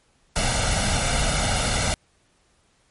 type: noise with comb filter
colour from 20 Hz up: pink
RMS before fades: -22 dBFS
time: 0.36-1.94 s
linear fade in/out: 0 ms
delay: 1.4 ms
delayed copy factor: +0.7
effects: pink hiss -63 dBFS RMS until 2.9 s + MP3 48 kbps